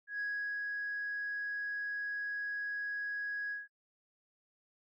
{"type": "tone with ADSR envelope", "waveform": "sine", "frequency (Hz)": 1661.2, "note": "G#6", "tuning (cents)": 0, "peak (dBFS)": -32, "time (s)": [0.07, 3.68], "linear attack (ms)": 130, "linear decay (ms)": 390, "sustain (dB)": -2, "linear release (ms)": 170, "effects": ["noise-tail reverb RT60 0.1 s tail -24 dB re dry", "tanh soft clip ceiling -31 dBFS"]}